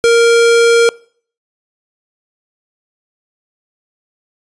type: tone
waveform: square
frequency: 466.2 Hz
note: A#4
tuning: in tune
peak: -7 dBFS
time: 0.04-0.89 s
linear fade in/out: 0 ms
effects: noise-tail reverb RT60 0.5 s tail -24 dB re dry + resampled to 22050 Hz